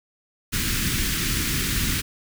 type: band-stop noise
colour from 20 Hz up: pink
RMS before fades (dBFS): -24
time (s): 0.52-2.02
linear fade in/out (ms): 20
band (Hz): 310 to 1500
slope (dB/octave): 24
effects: none